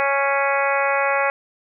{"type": "harmonic tone with a mistuned harmonic", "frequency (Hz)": 277.2, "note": "C#4", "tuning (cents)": 0, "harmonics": [2, 3, 4, 5, 6, 7, 8, 9], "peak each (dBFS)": [-22, -24, -25, -26, -27, -27, -28, -29], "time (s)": [0, 1.3], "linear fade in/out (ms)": 0, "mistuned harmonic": 7, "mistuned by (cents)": 23, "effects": []}